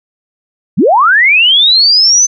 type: linear sweep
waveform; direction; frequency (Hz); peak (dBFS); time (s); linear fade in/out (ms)
sine; up; 123.47 to 6200; -4; 0.77-2.27; 20
effects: none